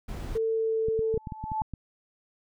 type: noise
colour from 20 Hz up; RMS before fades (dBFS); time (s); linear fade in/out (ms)
brown; -35; 0.08-0.38; 10
type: tone with pitch glide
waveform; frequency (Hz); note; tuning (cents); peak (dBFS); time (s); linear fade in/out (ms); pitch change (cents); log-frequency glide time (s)
sine; 447.5 to 444.4; A4 to A4; +29 to +17; -24; 0.35-1.18; 5; -12; 0.5-0.8
type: clicks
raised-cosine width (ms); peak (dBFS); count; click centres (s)
5; -23; 10; 0.885 / 0.992 / 1.142 / 1.175 / 1.272 / 1.322 / 1.44 / 1.518 / 1.618 / 1.737
type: tone with exponential growth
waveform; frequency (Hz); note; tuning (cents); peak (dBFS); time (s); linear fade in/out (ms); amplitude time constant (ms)
sine; 870; A5; -20; -24; 1.02-1.62; 2; 130
effects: none